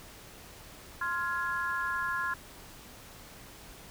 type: chord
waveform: sine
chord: F minor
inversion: second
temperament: just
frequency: 1047.7 / 1396.9 / 1676.3 Hz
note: C6 / F6 / Ab6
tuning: +2 / 0 / +16 cents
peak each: -34 dBFS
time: 1.01-2.34 s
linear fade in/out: 5 ms
effects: pink hiss -50 dBFS RMS until 3.9 s